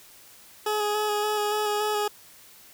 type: tone with vibrato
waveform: 20% pulse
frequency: 420.3 Hz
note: G#4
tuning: 21 cents sharp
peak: -19 dBFS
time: 0.66-2.08 s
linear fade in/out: 5 ms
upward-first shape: square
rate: 3.5 Hz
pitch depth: 15 cents each way
effects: white hiss -51 dBFS RMS until 2.73 s